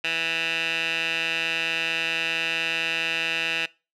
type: tone with band-pass filter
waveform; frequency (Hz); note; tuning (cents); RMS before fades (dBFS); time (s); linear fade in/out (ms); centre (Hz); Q
15% pulse; 164.5; E3; -3; -26; 0.04-3.66; 5; 2600; 4.2
effects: noise-tail reverb RT60 0.3 s tail -22 dB re dry